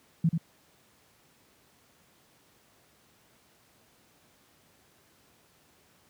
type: tone with echo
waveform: sine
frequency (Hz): 164.6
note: E3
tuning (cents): -2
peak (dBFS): -19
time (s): 0.24-0.29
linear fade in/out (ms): 5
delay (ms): 88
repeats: 1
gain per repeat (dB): -5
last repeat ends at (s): 0.378
effects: pink hiss -63 dBFS RMS until 6.09 s + high-pass 100 Hz 12 dB/octave